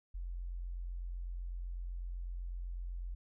sine tone, 43.98 Hz, F1, 13 cents sharp, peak -38 dBFS, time 0.14-3.15 s, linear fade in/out 10 ms, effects none

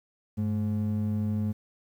triangle ring-modulated tone, 157.3 Hz, D#3, 19 cents sharp, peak -20 dBFS, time 0.37-1.53 s, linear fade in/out 20 ms, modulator 56.2 Hz, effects tanh soft clip ceiling -16 dBFS + 10-bit

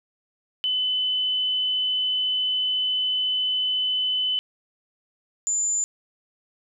sine tone pair in turn, 3018 / 7092 Hz, F#7 / A8, +34 / +13 cents, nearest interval octave + minor third, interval 1479 cents, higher second, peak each -21 dBFS, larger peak neither, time 0.64-4.39 / 5.47-5.84 s, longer first, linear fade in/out 0 ms, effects none

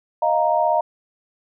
sine chord, Eb suspended second, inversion none, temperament equal, 622.3 / 698.5 / 932.3 Hz, Eb5 / F5 / Bb5, 0 / 0 / 0 cents, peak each -20 dBFS, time 0.22-0.81 s, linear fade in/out 5 ms, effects none

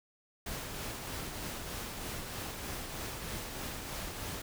pink noise with tremolo, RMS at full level -39 dBFS, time 0.46-4.42 s, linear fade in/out 5 ms, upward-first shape triangle, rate 3.2 Hz, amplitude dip 35%, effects none

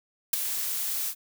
blue noise with ADSR envelope, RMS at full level -19 dBFS, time 0.33-1.15 s, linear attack 6 ms, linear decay 9 ms, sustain -11 dB, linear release 69 ms, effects none

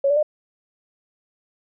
sine tone with pitch steps, 554.4 / 579.3 / 605.3 Hz, C#5 / D5 / D#5, 0 / -24 / -48 cents, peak -15 dBFS, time 0.04-0.229 s, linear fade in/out 5 ms, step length 63 ms, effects none

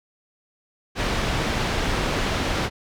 pink low-pass noise, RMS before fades -24 dBFS, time 0.95-2.7 s, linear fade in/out 50 ms, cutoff 4300 Hz, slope 12 dB/octave, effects none

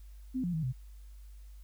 sine tone with pitch steps, 257.7 / 176 / 159.3 / 127.9 Hz, C4 / F3 / D#3 / C3, -26 / +14 / +41 / -39 cents, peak -30 dBFS, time 0.34-0.728 s, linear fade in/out 20 ms, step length 97 ms, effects added 50 Hz sine -47 dBFS peak until 1.63 s + white hiss -68 dBFS RMS until 1.63 s

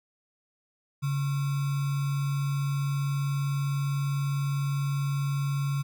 sine tone with sample-and-hold, 140.2 Hz, C#3, 20 cents sharp, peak -25 dBFS, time 1.02-5.83 s, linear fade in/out 20 ms, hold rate 1225 Hz, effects none

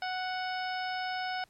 harmonic tone, 740 Hz, F#5, in tune, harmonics 1 / 2 / 3 / 4 / 5 / 6 / 7, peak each -34 / -38 / -43 / -45 / -49 / -51 / -44 dBFS, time 0.02-1.44 s, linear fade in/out 2 ms, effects pink hiss -66 dBFS RMS until 1.49 s + low-pass 12000 Hz 12 dB/octave

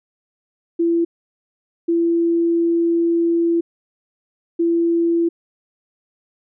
sine tone bursts at uneven times, 337.1 Hz, E4, 39 cents sharp, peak -14 dBFS, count 3, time 0.79-1.05 / 1.88-3.61 / 4.59-5.29 s, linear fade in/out 10 ms, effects none

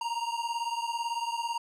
square beating tone pair, 928 / 946 Hz, A#5 / A#5, -8 / +25 cents, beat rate 18 Hz, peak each -33 / -35 dBFS, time 0.01-1.58 s, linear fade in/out 5 ms, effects low-pass 8000 Hz 12 dB/octave

